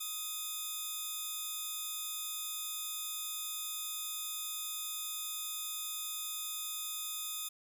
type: tone pair together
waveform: 5% pulse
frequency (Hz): 1255 / 3550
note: D#6 / A7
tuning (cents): +15 / +15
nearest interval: octave + tritone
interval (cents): 1800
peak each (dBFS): -32 / -31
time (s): 0-7.49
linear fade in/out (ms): 10
effects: none